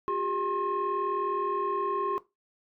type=tone cluster; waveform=sine; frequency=363.6 / 403 / 1068 Hz; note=F#4 / G4 / C6; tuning=-30 / +48 / +35 cents; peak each=-32 / -31 / -27 dBFS; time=0.08-2.18 s; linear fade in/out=0 ms; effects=noise-tail reverb RT60 0.2 s tail -17 dB re dry + tanh soft clip ceiling -22 dBFS